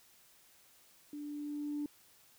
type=tone with level ramp; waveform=sine; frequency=293.7 Hz; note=D4; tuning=in tune; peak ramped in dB=-41 to -33 dBFS; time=1.13-1.86 s; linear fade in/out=2 ms; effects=tanh soft clip ceiling -30 dBFS + white hiss -64 dBFS RMS until 2.38 s